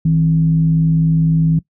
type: tone with frequency modulation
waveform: sine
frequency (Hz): 160.7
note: E3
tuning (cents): -44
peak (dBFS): -10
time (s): 0.05-1.59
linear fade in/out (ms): 5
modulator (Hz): 104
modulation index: 0.36
effects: noise-tail reverb RT60 0.1 s tail -20 dB re dry + high-pass 60 Hz 12 dB/octave